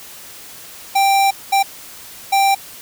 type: tone bursts at uneven times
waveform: square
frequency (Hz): 786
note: G5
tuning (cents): +4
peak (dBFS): -12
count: 3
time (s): 0.95-1.31 / 1.52-1.63 / 2.32-2.55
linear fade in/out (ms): 10
effects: white hiss -37 dBFS RMS until 2.81 s